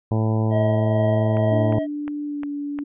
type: harmonic tone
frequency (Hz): 110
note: A2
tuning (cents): 0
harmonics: 1 / 2 / 3 / 4 / 5 / 6 / 7 / 8 / 9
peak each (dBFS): -19 / -25 / -29 / -31 / -33 / -35 / -36 / -37 / -38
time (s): 0.11-1.79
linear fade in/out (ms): 5
type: tone with tremolo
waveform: triangle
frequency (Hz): 637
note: D#5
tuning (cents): +41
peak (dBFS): -18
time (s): 0.5-1.87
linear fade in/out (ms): 50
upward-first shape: sine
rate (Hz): 2.2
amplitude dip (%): 40
type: click train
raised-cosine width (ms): 0.5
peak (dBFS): -20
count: 5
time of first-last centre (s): 1.37-2.788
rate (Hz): 2.82
type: tone with pitch glide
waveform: sine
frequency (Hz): 293.7 to 288.2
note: D4 to D4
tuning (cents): 0 to -33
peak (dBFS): -25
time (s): 1.51-2.84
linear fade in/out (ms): 10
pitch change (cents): -33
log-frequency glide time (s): 2.25-2.44
effects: resampled to 8000 Hz